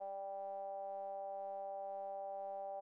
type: ring-modulated tone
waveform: triangle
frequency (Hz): 98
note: G2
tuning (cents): 0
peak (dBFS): -37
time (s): 0-2.81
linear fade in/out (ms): 20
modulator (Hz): 687
effects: none